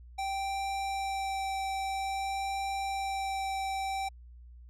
square tone with vibrato, 780 Hz, G5, 9 cents flat, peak -32 dBFS, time 0.18-4.09 s, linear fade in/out 10 ms, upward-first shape sine, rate 0.5 Hz, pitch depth 9 cents each way, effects added 60 Hz sine -48 dBFS peak until 4.69 s + low-pass 9000 Hz 12 dB/octave

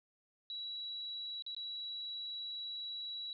sine tone with dropouts, 3908 Hz, B7, 19 cents flat, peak -40 dBFS, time 0.5-3.33 s, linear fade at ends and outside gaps 1 ms, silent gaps 1.423-1.464 / 1.548-1.565 s, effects none

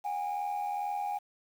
sine tone pair together, 733.8 / 816 Hz, F#5 / G#5, -15 / -31 cents, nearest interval major second, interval 184 cents, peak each -35 / -30 dBFS, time 0.04-1.19 s, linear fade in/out 20 ms, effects tanh soft clip ceiling -28 dBFS + 9-bit

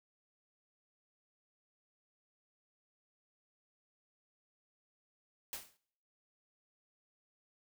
white noise with exponential decay, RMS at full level -39 dBFS, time 5.53-5.77 s, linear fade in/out 0 ms, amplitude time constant 51 ms, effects noise-tail reverb RT60 0.7 s tail -25 dB re dry

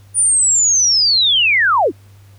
sine linear sweep, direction down, 9530 to 228.8 Hz, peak -10 dBFS, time 0.14-1.92 s, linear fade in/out 50 ms, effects added 99 Hz sine -41 dBFS peak until 2.38 s + pink hiss -53 dBFS RMS until 2.38 s

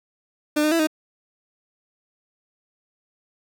30% pulse tone with pitch steps, 299.8 / 305.4 / 331.9 / 310.6 Hz, D4 / D#4 / E4 / D#4, +36 / -32 / +12 / -3 cents, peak -15 dBFS, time 0.56-0.872 s, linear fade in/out 10 ms, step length 78 ms, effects none

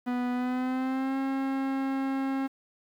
45% pulse tone with pitch glide, 246.9 to 269.2 Hz, B3 to C4, 0 to +49 cents, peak -27 dBFS, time 0.06-2.48 s, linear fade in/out 20 ms, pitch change +149 cents, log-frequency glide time 0.32-1.17 s, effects low-pass 2000 Hz 12 dB/octave + 9-bit

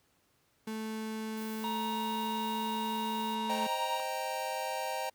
35% pulse tone, 219.2 Hz, A3, 6 cents flat, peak -34 dBFS, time 0.67-3.67 s, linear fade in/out 5 ms
violet noise, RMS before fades -50 dBFS, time 1.37-3.35 s, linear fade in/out 5 ms
harmonic tone, 942 Hz, A#5, 18 cents sharp, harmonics 1 / 3 / 4, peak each -34 / -45 / -45 dBFS, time 1.64-4 s, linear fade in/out 0 ms
square chord, C minor seventh, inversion none, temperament equal, 523.3 / 622.3 / 784 / 932.3 Hz, C5 / Eb5 / G5 / Bb5, 0 / 0 / 0 / 0 cents, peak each -41 / -41 / -39 / -39 dBFS, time 3.49-5.1 s, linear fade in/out 10 ms
effects pink hiss -71 dBFS RMS until 5.14 s + high-pass 80 Hz 12 dB/octave

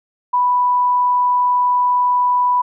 sine tone, 987.8 Hz, B5, in tune, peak -12 dBFS, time 0.33-2.62 s, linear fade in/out 10 ms, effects none

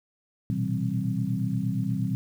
sine tone cluster, 116.7 / 125.2 / 161.2 / 192 / 261.6 Hz, A#2 / B2 / E3 / G3 / C4, +2 / +24 / -38 / -36 / 0 cents, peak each -32 / -30 / -32 / -29 / -34 dBFS, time 0.5-2.15 s, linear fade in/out 0 ms, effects 9-bit

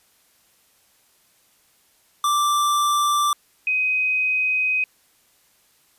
square / sine tone pair in turn, 1174.7 / 2515 Hz, D6 / D#7, 0 / +18 cents, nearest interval octave + minor second, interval 1318 cents, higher second, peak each -18 dBFS, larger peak neither, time 2.24-3.33 / 3.67-4.84 s, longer second, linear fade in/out 2 ms, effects white hiss -60 dBFS RMS until 5.98 s + resampled to 32000 Hz

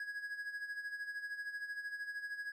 triangle tone with tremolo, 1661.2 Hz, G#6, in tune, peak -36 dBFS, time 0-2.52 s, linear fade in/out 2 ms, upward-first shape sine, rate 13 Hz, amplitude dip 65%, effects none

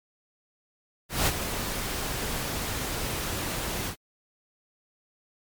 pink noise with ADSR envelope, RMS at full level -22 dBFS, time 1.09-3.96 s, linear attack 180 ms, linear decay 39 ms, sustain -9 dB, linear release 86 ms, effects MP3 96 kbps

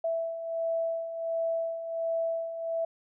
sine beating tone pair, 659.3 / 660.7 Hz, E5 / E5, 0 / +4 cents, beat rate 1.4 Hz, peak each -36 / -29 dBFS, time 0.04-2.85 s, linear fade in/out 5 ms, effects none

